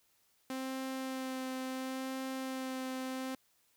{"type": "tone with vibrato", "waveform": "sawtooth", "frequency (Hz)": 261.6, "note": "C4", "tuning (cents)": 0, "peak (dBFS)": -33, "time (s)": [0.5, 3.35], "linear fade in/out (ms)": 2, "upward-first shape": "sine", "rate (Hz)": 0.72, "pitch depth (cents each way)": 13, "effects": ["white hiss -72 dBFS RMS until 3.76 s"]}